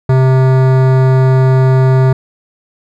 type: tone with hard clipping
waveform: sine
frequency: 130.81 Hz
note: C3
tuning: in tune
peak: -8 dBFS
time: 0.09-2.13 s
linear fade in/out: 5 ms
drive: 17 dB
effects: none